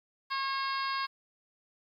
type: harmonic tone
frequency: 542 Hz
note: C#5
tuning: 39 cents flat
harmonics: 2 / 3 / 4 / 5 / 6 / 7 / 8 / 9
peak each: -32 / -38 / -42 / -44 / -46 / -46 / -42 / -42 dBFS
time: 0.3-1.07 s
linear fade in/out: 20 ms
effects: 11-bit